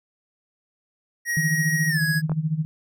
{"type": "tone with pitch glide", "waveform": "square", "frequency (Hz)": [1892, 1666.2], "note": ["A#6", "G#6"], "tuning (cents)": [25, 5], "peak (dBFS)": -23, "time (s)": [1.25, 2.22], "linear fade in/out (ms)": 50, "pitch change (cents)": -220, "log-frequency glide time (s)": [1.88, 2.01]}
{"type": "tone with tremolo", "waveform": "sine", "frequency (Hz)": 157, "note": "D#3", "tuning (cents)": 16, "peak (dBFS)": -18, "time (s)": [1.37, 2.65], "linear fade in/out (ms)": 0, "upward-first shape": "sine", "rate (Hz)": 14, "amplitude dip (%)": 80}
{"type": "clicks", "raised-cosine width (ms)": 1, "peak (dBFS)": -19, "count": 2, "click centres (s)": [2.296, 2.318]}
{"effects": []}